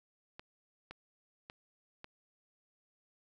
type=clicks; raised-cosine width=0.3 ms; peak=-30 dBFS; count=4; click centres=0.395 / 0.91 / 1.499 / 2.044 s; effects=none